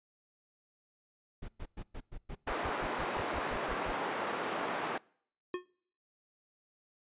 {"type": "noise bursts", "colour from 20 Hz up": "brown", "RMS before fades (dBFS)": -41, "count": 15, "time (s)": [1.42, 3.92], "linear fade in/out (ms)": 10, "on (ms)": 64, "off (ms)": 110}
{"type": "band-pass noise", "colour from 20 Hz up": "white", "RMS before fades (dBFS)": -36, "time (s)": [2.47, 4.98], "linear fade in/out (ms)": 5, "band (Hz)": [270, 1200], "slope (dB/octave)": 12}
{"type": "tone with exponential decay", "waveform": "square", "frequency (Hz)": 360, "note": "F#4", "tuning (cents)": -47, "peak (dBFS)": -31, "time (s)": [5.54, 5.66], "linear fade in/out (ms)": 2, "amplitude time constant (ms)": 26}
{"effects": ["noise-tail reverb RT60 0.6 s tail -25 dB re dry", "resampled to 8000 Hz"]}